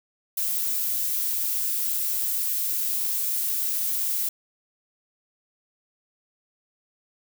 violet noise, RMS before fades -26 dBFS, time 0.37-4.29 s, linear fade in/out 5 ms, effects none

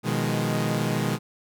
sawtooth chord, F half-diminished seventh, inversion second, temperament equal, 123.47 / 155.56 / 174.61 / 207.7 Hz, Cb3 / Eb3 / F3 / Ab3, 0 / 0 / 0 / 0 cents, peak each -24 / -24 / -30 / -24 dBFS, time 0.03-1.19 s, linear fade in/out 50 ms, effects none

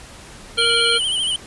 harmonic tone, 466.2 Hz, A#4, in tune, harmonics 1 / 3 / 5 / 7 / 9, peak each -23 / -21 / -25 / -23 / -21 dBFS, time 0.57-0.99 s, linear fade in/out 20 ms
square tone with vibrato, 3065 Hz, G7, 40 cents flat, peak -19 dBFS, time 0.58-1.36 s, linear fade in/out 2 ms, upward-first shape sine, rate 13 Hz, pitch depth 75 cents each way
effects pink hiss -40 dBFS RMS until 1.46 s + resampled to 24000 Hz

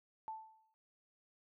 sine tone with exponential decay, 880 Hz, A5, in tune, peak -39 dBFS, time 0.28-0.74 s, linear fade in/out 0 ms, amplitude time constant 100 ms, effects noise-tail reverb RT60 0.5 s tail -21 dB re dry

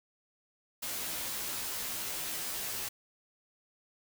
white noise with comb filter, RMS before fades -37 dBFS, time 0.82-2.89 s, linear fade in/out 10 ms, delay 14 ms, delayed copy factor -0.75, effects none

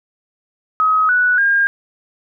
sine tone with pitch steps, 1269 / 1477 / 1613 Hz, D#6 / F#6 / G6, +34 / -3 / +49 cents, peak -11 dBFS, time 0.8-1.67 s, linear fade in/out 0 ms, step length 290 ms, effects none

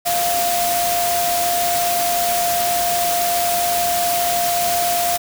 sine tone in noise, 698.5 Hz, F5, in tune, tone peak -18 dBFS, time 0.05-5.18 s, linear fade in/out 20 ms, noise white, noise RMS -22 dBFS, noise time 0.05-5.18 s, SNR +1 dB, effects none

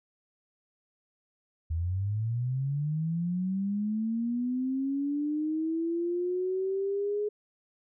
sine linear sweep, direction up, 78.4 to 420.4 Hz, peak -27 dBFS, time 1.7-7.29 s, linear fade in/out 10 ms, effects none

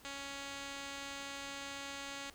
5% pulse tone with low-pass filter, 278.1 Hz, C#4, 6 cents sharp, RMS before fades -45 dBFS, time 0.05-2.3 s, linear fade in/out 0 ms, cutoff 5900 Hz, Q 5.3, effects pink hiss -60 dBFS RMS until 2.34 s

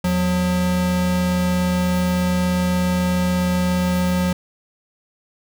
square tone pair together, 82.41 / 180.05 Hz, E2 / F#3, 0 / -47 cents, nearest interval octave + major second, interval 1353 cents, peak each -27 / -18 dBFS, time 0.04-4.33 s, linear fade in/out 5 ms, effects none

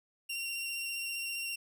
sawtooth tone with vibrato, 2754 Hz, F7, 25 cents flat, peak -32 dBFS, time 0.29-1.56 s, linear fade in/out 10 ms, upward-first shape square, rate 15 Hz, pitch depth 12 cents each way, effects none

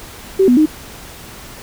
sine tone with pitch steps, 383.7 / 246.6 / 308.7 Hz, G4 / B3 / D#4, -37 / -2 / -14 cents, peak -7 dBFS, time 0.39-0.66 s, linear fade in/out 10 ms, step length 90 ms, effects pink hiss -35 dBFS RMS until 1.62 s

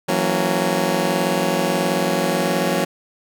15% pulse chord, F# dominant seventh, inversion third, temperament just, 166.5 / 185 / 231.2 / 277.5 Hz, E3 / F#3 / A#3 / C#4, +18 / 0 / -14 / +2 cents, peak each -18 / -16 / -18 / -19 dBFS, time 0.08-2.85 s, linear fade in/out 10 ms, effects none

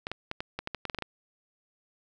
clicks, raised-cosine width 0.3 ms, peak -17 dBFS, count 12, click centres 0.069 / 0.116 / 0.314 / 0.405 / 0.59 / 0.674 / 0.747 / 0.853 / 0.898 / 0.947 / 0.987 / 1.023 s, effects none

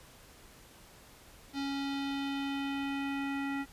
square tone with low-pass filter sweep, 277.2 Hz, C#4, in tune, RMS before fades -35 dBFS, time 1.53-3.66 s, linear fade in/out 50 ms, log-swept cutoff 4400 to 2100 Hz, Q 2.4, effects pink hiss -56 dBFS RMS until 3.72 s + resampled to 32000 Hz

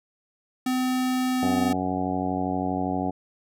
square tone with pitch glide, 255.2 to 253.4 Hz, C4 to B3, -43 to +45 cents, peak -23 dBFS, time 0.66-1.73 s, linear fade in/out 5 ms, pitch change -12 cents, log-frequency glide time 1.32-1.52 s
harmonic tone, 92.5 Hz, F#2, in tune, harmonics 1 / 2 / 3 / 4 / 5 / 6 / 7 / 8 / 9, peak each -36 / -31 / -28 / -36 / -37 / -40 / -36 / -30 / -36 dBFS, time 1.42-3.11 s, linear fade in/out 10 ms
effects none

